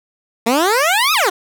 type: exponential two-way sweep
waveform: 15% pulse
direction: up then down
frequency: 220 to 1318.5 to 339.1 Hz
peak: -6 dBFS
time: 0.46-1.3 s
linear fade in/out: 10 ms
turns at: 1.13 s
effects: none